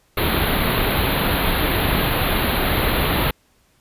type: band-stop noise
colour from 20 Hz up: pink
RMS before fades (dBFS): -19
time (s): 0.17-3.31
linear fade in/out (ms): 5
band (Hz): 4200 to 11000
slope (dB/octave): 96
effects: pink hiss -60 dBFS RMS until 3.8 s + resampled to 32000 Hz